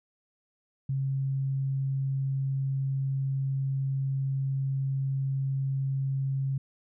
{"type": "tone", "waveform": "sine", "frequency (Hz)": 135.5, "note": "C#3", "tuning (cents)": -39, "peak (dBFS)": -26, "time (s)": [0.89, 6.58], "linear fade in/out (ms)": 5, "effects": []}